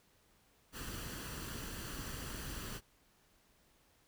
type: noise with comb filter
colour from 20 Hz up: pink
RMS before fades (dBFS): -44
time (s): 0.72-2.81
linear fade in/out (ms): 50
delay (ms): 0.67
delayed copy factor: +0.5
effects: pink hiss -70 dBFS RMS until 4.07 s